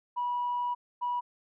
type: tone pair in turn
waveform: sine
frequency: 974 / 974 Hz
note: B5 / B5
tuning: -24 / -24 cents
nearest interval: unison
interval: 0 cents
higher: neither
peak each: -27 dBFS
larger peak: neither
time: 0.16-0.75 / 1.01-1.21 s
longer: first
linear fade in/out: 20 ms
effects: tanh soft clip ceiling -24 dBFS